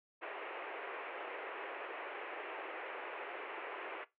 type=band-pass noise; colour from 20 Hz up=pink; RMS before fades=-45 dBFS; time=0.21-4.05 s; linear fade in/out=20 ms; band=360 to 2700 Hz; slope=48 dB/octave; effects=noise-tail reverb RT60 0.2 s tail -18 dB re dry